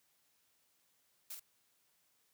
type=noise with echo; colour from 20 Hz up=blue; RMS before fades=-45 dBFS; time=1.3-1.35 s; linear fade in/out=5 ms; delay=47 ms; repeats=1; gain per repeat=-5 dB; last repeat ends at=1.397 s; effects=white hiss -75 dBFS RMS until 2.33 s + high-pass 60 Hz 12 dB/octave